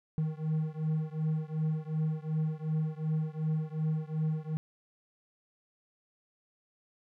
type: beating tone pair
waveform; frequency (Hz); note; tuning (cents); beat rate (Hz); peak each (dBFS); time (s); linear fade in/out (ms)
triangle; 155.3 / 158; D#3 / D#3; -3 / +27; 2.7; -30 / -31; 0.18-4.57; 0
effects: none